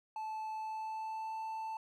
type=tone with pitch glide; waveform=triangle; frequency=872 to 884.2 Hz; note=A5 to A5; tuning=-16 to +8 cents; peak=-36 dBFS; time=0.16-1.77 s; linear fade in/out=2 ms; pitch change=+24 cents; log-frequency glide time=0.53-1.39 s; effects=none